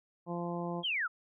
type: harmonic tone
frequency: 172.9 Hz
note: F3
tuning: 17 cents flat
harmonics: 1 / 2 / 3 / 4 / 5 / 6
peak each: -37 / -40 / -42 / -43 / -44 / -45 dBFS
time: 0.26-0.84 s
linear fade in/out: 50 ms
type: linear sweep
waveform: sine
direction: down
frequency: 3322 to 1225 Hz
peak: -30 dBFS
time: 0.83-1.08 s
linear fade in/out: 20 ms
effects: none